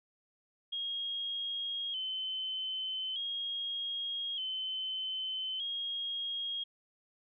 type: tone with vibrato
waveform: sine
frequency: 3161 Hz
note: G7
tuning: 14 cents sharp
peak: -34 dBFS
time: 0.72-6.64 s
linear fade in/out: 10 ms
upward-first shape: square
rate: 0.41 Hz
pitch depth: 57 cents each way
effects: none